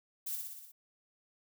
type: noise with echo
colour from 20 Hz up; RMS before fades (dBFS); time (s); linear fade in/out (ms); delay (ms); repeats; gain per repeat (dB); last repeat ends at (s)
violet; -38; 0.26-0.36; 10; 60; 6; -3; 0.72
effects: none